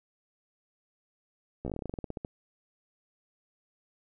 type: slowing click train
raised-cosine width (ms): 2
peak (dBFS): -22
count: 17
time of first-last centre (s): 1.65-2.249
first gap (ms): 14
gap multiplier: 1.12
effects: none